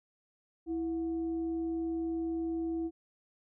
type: tone with frequency modulation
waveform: sine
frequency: 329.6 Hz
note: E4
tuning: in tune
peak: -31 dBFS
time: 0.66-2.91 s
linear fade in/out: 50 ms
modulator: 396 Hz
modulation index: 0.23
effects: none